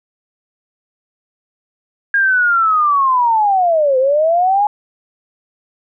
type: linear two-way sweep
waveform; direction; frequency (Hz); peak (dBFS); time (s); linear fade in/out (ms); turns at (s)
sine; down then up; 1630 to 507 to 842; -10; 2.14-4.67; 2; 3.98
effects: none